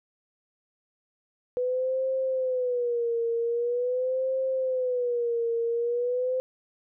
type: tone with vibrato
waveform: sine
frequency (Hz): 493.9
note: B4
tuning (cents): 0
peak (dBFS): -24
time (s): 1.57-6.4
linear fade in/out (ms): 0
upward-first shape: sine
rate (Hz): 0.44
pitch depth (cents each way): 110
effects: none